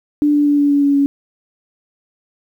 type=tone with pitch steps; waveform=sine; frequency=294.5 / 292.1 / 289.8 / 287.4 / 285.1 / 282.8 / 280.6 Hz; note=D4 / D4 / D4 / D4 / C#4 / C#4 / C#4; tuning=+5 / -9 / -23 / -37 / +49 / +35 / +21 cents; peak=-10 dBFS; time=0.22-1.06 s; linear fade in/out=0 ms; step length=120 ms; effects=8-bit